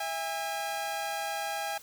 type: tone pair together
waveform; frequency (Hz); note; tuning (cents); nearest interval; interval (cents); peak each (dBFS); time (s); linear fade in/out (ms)
sawtooth; 656.7 / 812; E5 / G#5; -7 / -39; major third; 368; -34 / -29; 0-1.78; 5
effects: white hiss -52 dBFS RMS until 1.82 s